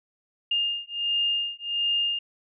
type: beating tone pair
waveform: sine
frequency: 2820 / 2821.4 Hz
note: F7 / F7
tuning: +16 / +17 cents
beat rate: 1.4 Hz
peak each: -27 / -27 dBFS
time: 0.51-2.19 s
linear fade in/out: 5 ms
effects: none